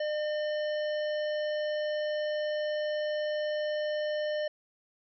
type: harmonic tone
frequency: 604 Hz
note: D5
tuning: 48 cents sharp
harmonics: 1 / 3 / 5 / 7 / 9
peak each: -29 / -40 / -44 / -51 / -51 dBFS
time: 0-4.48 s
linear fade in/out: 5 ms
effects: none